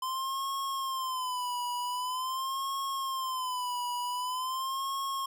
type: tone with vibrato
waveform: square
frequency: 1031 Hz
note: C6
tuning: 26 cents flat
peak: -32 dBFS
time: 0.02-5.26 s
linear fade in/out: 5 ms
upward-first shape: sine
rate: 0.45 Hz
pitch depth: 95 cents each way
effects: none